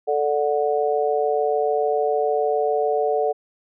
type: chord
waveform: sine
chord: D major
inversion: second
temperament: just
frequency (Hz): 440.5 / 587.3 / 734.2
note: A4 / D5 / F#5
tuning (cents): +2 / 0 / -14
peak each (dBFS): -21 / -24 / -23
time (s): 0.07-3.33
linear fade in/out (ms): 20
effects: none